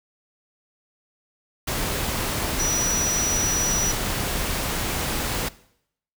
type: tone in noise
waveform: sine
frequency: 5860 Hz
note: F#8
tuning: 18 cents flat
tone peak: -23 dBFS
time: 2.59-3.92 s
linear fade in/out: 10 ms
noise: pink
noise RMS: -26 dBFS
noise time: 1.67-5.49 s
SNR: 0 dB
effects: noise-tail reverb RT60 0.7 s tail -19 dB re dry